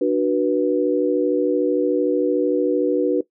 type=tone cluster; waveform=sine; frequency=297 / 370.3 / 487.7 Hz; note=D4 / F#4 / B4; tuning=+20 / +1 / -22 cents; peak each=-20 dBFS; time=0.01-3.21 s; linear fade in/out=5 ms; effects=noise-tail reverb RT60 0.1 s tail -17 dB re dry